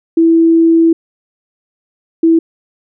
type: tone pair in turn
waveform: sine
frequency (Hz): 329.6 / 328.3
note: E4 / E4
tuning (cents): 0 / -7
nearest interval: unison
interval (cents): 7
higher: first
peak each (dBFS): -5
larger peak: neither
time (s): 0.17-0.93 / 2.23-2.39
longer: first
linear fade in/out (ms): 5
effects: none